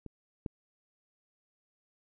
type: clicks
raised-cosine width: 3 ms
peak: -30 / -22 dBFS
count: 2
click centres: 0.063 / 0.462 s
effects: none